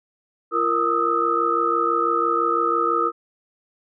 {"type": "tone cluster", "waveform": "sine", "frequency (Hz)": [341.9, 466.3, 1237, 1303], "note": ["F4", "A#4", "D#6", "E6"], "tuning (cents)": [-37, 1, -10, -20], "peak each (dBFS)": [-26, -25, -21, -23], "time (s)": [0.51, 3.12], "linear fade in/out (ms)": 50, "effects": []}